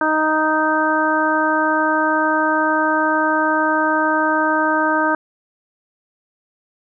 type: harmonic tone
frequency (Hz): 311.1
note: D#4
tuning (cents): 0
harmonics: 1 / 2 / 3 / 4 / 5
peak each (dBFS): -21 / -22 / -20 / -22 / -20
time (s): 0.01-5.15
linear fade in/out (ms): 2
effects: none